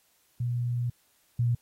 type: tone pair in turn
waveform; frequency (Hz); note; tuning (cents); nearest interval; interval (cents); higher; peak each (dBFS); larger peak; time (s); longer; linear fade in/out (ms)
sine; 121.2 / 119.6; B2 / A#2; -32 / +45; unison; 23; first; -26 / -22; second; 0.4-0.9 / 1.39-1.55; first; 5
effects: white hiss -67 dBFS RMS until 1.61 s + AAC 48 kbps